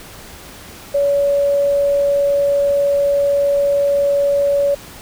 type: tone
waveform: sine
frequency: 566 Hz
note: C#5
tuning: 36 cents sharp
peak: -12 dBFS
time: 0.94-4.75 s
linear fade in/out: 10 ms
effects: pink hiss -37 dBFS RMS until 5.01 s